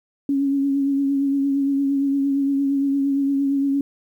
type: tone with vibrato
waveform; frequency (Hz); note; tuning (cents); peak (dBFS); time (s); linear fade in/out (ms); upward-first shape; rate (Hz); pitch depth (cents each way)
sine; 277.2; C#4; 0; -17; 0.29-3.81; 2; triangle; 8.7; 33
effects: 9-bit